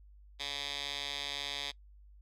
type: tone with band-pass filter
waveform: 10% pulse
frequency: 141.9 Hz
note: C#3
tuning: 41 cents sharp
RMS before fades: -39 dBFS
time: 0.39-1.72 s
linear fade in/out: 20 ms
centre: 3700 Hz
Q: 2.7
effects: noise-tail reverb RT60 0.1 s tail -23 dB re dry + added 50 Hz sine -54 dBFS peak until 2.21 s